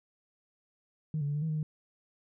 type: tone with pitch steps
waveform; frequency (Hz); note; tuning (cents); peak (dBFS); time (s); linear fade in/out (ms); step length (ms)
sine; 155 / 143.3 / 145.5 / 148.6 / 160.2 / 154.6 / 153.5; D#3 / D3 / D3 / D3 / E3 / D#3 / D#3; -6 / -42 / -16 / +21 / -49 / -11 / -23; -28; 1.14-1.63; 2; 70
effects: tanh soft clip ceiling -25 dBFS